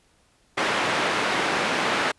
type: band-pass noise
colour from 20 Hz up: white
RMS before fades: -24 dBFS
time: 0.57-2.12 s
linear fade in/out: 10 ms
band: 190 to 2000 Hz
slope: 12 dB/octave
effects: pink hiss -62 dBFS RMS until 2.18 s + resampled to 24000 Hz